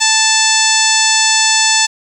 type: harmonic tone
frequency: 880 Hz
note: A5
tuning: in tune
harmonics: 1 / 2 / 3 / 4 / 5 / 6 / 7 / 8 / 9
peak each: -18 / -18 / -18 / -18 / -18 / -18 / -18 / -18 / -18 dBFS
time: 0-1.87 s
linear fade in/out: 20 ms
effects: 7-bit